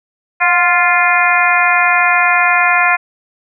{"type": "harmonic tone with a mistuned harmonic", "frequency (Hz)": 349.2, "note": "F4", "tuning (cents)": 0, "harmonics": [2, 3, 4, 5, 6, 7], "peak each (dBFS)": [-16, -16, -16, -16, -16, -16], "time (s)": [0.4, 2.97], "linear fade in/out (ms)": 20, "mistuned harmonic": 2, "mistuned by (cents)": 43, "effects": []}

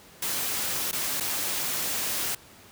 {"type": "noise with dropouts", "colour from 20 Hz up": "white", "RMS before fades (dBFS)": -29, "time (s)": [0.22, 2.35], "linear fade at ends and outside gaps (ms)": 5, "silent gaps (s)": [[0.914, 0.928], [1.201, 1.206]], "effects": ["pink hiss -51 dBFS RMS until 2.71 s", "high-pass 80 Hz 12 dB/octave"]}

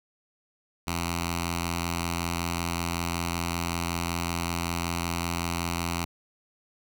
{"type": "tone with notch filter", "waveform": "5% pulse", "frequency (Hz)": 85.3, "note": "F2", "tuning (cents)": -40, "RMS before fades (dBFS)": -30, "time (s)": [0.87, 6.05], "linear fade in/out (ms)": 5, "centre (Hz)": 500, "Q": 0.6, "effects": []}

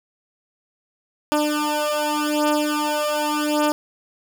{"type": "beating tone pair", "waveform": "15% pulse", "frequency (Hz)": [298.6, 299.46], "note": ["D4", "D4"], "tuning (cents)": [29, 34], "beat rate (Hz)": 0.86, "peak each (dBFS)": -16, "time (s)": [1.32, 3.72], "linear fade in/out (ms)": 0, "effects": []}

